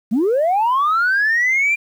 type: linear sweep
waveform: sine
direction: up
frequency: 196 to 2400 Hz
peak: -12 dBFS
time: 0.11-1.76 s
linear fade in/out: 20 ms
effects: tanh soft clip ceiling -11 dBFS + 8-bit